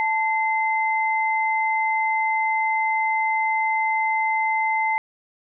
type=tone pair together; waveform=sine; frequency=880 / 2067 Hz; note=A5 / C7; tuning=0 / -22 cents; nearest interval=octave + minor third; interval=1478 cents; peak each=-21 / -23 dBFS; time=0-4.98 s; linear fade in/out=0 ms; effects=none